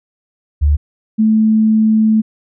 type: tone pair in turn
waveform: sine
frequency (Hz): 73.42 / 218.4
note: D2 / A3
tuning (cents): 0 / -13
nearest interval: octave + perfect fifth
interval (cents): 1887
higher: second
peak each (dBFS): -8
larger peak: neither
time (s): 0.61-0.77 / 1.18-2.22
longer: second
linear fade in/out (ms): 20
effects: none